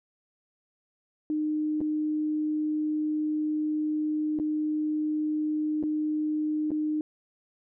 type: tone with dropouts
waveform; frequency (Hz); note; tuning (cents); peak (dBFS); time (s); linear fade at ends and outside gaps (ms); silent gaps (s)
sine; 305.5; D#4; -32; -25; 1.3-7.01; 1; 1.806-1.813 / 4.389-4.398 / 5.828-5.836 / 6.706-6.716
effects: none